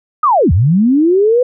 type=linear two-way sweep; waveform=sine; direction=down then up; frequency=1284 to 73.42 to 508 Hz; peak=-7 dBFS; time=0.23-1.43 s; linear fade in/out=5 ms; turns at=0.52 s; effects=none